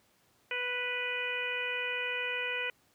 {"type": "harmonic tone", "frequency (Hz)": 493.9, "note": "B4", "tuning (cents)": 0, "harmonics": [1, 2, 3, 4, 5, 6], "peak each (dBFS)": [-40, -45, -39, -38, -35, -41], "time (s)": [0.51, 2.7], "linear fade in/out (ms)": 2, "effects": ["pink hiss -68 dBFS RMS until 2.94 s", "high-pass 100 Hz 12 dB/octave"]}